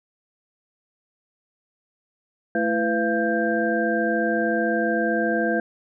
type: tone cluster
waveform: sine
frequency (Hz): 219.2 / 332.8 / 498.4 / 683 / 1582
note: A3 / E4 / B4 / F5 / G6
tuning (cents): -6 / +17 / +16 / -39 / +15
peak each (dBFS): -26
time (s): 2.55-5.6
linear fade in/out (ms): 2
effects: none